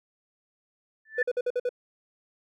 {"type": "tone with exponential growth", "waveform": "sine", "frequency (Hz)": 1760, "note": "A6", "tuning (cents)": 0, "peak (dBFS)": -21, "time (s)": [1.05, 1.23], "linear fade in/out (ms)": 5, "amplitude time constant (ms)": 37}
{"type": "tone bursts", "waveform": "triangle", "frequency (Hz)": 493.2, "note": "B4", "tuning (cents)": -2, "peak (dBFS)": -22, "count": 6, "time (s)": [1.18, 1.692], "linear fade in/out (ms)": 5, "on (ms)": 42, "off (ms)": 52}
{"effects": []}